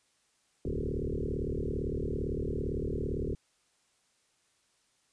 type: tone with frequency modulation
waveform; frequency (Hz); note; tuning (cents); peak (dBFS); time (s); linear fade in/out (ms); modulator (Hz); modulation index
sine; 164.1; E3; -8; -30; 0.65-3.35; 2; 37.7; 7.5
effects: white hiss -71 dBFS RMS until 5.12 s + resampled to 22050 Hz